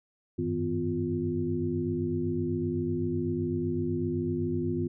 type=tone cluster; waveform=sine; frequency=94.1 / 102 / 159.2 / 251.9 / 350.6 Hz; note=F#2 / G#2 / D#3 / B3 / F4; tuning=+30 / -31 / +40 / +34 / +7 cents; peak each=-36 / -38 / -34 / -32 / -31 dBFS; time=0.38-4.88 s; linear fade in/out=10 ms; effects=none